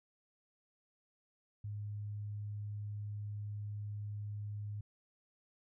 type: tone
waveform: sine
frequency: 103.83 Hz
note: G#2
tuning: in tune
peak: -39 dBFS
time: 1.64-4.81 s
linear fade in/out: 5 ms
effects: none